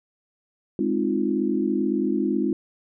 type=chord; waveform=sine; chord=F minor seventh; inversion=first; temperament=equal; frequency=207.7 / 261.6 / 311.1 / 349.2 Hz; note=Ab3 / C4 / Eb4 / F4; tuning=0 / 0 / 0 / 0 cents; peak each=-26 dBFS; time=0.79-2.53 s; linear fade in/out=2 ms; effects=none